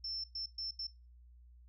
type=tone bursts at uneven times; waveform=sine; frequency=5350 Hz; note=E8; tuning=25 cents sharp; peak=-37 dBFS; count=4; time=0.04-0.24 / 0.35-0.46 / 0.58-0.71 / 0.79-0.87 s; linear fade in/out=5 ms; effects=noise-tail reverb RT60 0.3 s tail -20 dB re dry + added 60 Hz sine -56 dBFS peak until 1.68 s